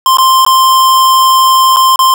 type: tone with dropouts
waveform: square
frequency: 1048 Hz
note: C6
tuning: 2 cents sharp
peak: -5 dBFS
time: 0.06-2.14 s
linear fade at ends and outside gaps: 1 ms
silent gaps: 0.171-0.184 / 0.45-0.464 / 1.762-1.768 / 1.959-1.991 s
effects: none